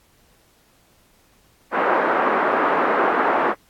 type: band-pass noise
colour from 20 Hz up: white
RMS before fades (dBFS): -19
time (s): 1.71-3.55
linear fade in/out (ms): 50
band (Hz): 270 to 1400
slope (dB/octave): 24
effects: pink hiss -58 dBFS RMS until 3.69 s + AAC 64 kbps